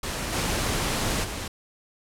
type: noise with level steps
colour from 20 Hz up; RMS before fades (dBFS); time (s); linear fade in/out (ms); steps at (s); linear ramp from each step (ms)
pink; -30 / -26 / -33; 0.03-1.48; 5; 0.32 / 1.23; 20
effects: low-pass 11000 Hz 12 dB/octave